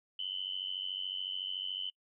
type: tone with amplitude modulation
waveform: sine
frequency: 3022 Hz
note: F#7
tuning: 36 cents sharp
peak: -31 dBFS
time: 0.19-1.9 s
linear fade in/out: 5 ms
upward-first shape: sine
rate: 93.8 Hz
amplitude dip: 90%
effects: noise-tail reverb RT60 0.1 s tail -26 dB re dry